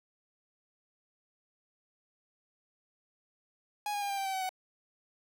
45% pulse tone with pitch steps, 830.6 / 818.2 / 806 / 794 / 782.2 / 770.5 / 759 / 747.7 Hz, G#5 / G#5 / G5 / G5 / G5 / G5 / F#5 / F#5, 0 / -26 / +48 / +22 / -4 / -30 / +44 / +18 cents, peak -32 dBFS, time 3.86-4.492 s, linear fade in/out 2 ms, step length 79 ms, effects none

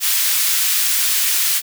white high-pass noise, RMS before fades -17 dBFS, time 0-1.62 s, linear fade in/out 50 ms, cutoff 1800 Hz, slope 12 dB/octave, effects none

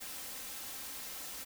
white noise with comb filter, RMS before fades -44 dBFS, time 0-1.45 s, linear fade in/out 20 ms, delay 3.8 ms, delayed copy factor +0.5, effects none

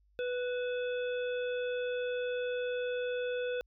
harmonic tone with a mistuned harmonic, 494.1 Hz, B4, 1 cent sharp, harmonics 1 / 3 / 5 / 7, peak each -32 / -42 / -46 / -49 dBFS, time 0.19-3.61 s, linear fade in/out 0 ms, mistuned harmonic 5, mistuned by +70 cents, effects added 50 Hz sine -65 dBFS peak until 3.66 s

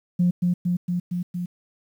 sine tone with echo, 177 Hz, F3, 23 cents sharp, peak -15 dBFS, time 0.19-0.31 s, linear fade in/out 10 ms, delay 230 ms, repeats 5, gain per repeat -2 dB, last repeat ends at 1.46 s, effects tanh soft clip ceiling -12 dBFS + 9-bit

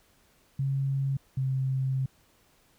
sine tone pair in turn, 136.5 / 132.46 Hz, C#3 / C3, -26 / +22 cents, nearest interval minor second, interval 52 cents, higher first, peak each -25 / -25 dBFS, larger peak neither, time 0.59-1.17 / 1.37-2.06 s, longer second, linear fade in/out 5 ms, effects pink hiss -64 dBFS RMS until 2.78 s

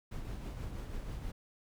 brown noise with tremolo, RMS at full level -39 dBFS, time 0.11-1.32 s, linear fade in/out 10 ms, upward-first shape triangle, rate 6.2 Hz, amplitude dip 45%, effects none

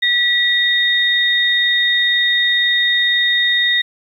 sine tone pair together, 1940 / 3698 Hz, B6 / A#7, -31 / -15 cents, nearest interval major seventh, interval 1116 cents, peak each -15 dBFS, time 0.02-3.82 s, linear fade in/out 10 ms, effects 8-bit

